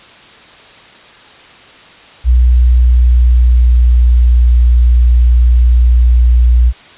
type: tone with pitch glide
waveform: sine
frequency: 61.1 to 60.12 Hz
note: B1 to B1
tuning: -18 to -46 cents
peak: -4 dBFS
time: 2.24-6.73 s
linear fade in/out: 50 ms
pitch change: -28 cents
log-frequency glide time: 2.63-4.1 s
effects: white hiss -38 dBFS RMS until 6.97 s + resampled to 8000 Hz